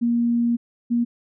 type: tone pair in turn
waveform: sine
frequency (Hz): 236.2 / 237.3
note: A#3 / A#3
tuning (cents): +23 / +31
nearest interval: unison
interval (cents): 8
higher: second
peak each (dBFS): -17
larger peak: neither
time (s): 0.01-0.57 / 0.9-1.05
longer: first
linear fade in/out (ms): 20
effects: none